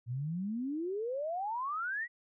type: exponential sweep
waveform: sine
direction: up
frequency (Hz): 114.5 to 1975.5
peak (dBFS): -33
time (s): 0.06-2.08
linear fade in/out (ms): 50
effects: none